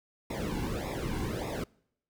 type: noise with flanger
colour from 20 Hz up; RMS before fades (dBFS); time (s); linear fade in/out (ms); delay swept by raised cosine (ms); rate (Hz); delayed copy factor
brown; -34; 0.3-1.64; 5; 0.66 to 1.64; 1.7; -1
effects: noise-tail reverb RT60 0.7 s tail -25 dB re dry